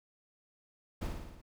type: noise with echo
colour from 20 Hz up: brown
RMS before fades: -36 dBFS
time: 1.01-1.08 s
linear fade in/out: 10 ms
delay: 56 ms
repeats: 6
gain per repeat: -3 dB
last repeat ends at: 1.416 s
effects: none